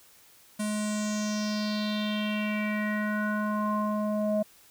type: tone with low-pass filter sweep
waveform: square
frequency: 211 Hz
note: G#3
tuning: 28 cents sharp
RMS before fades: -29 dBFS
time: 0.59-4.43 s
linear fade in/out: 10 ms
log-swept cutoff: 9900 to 650 Hz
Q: 4.7
effects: white hiss -57 dBFS RMS until 4.7 s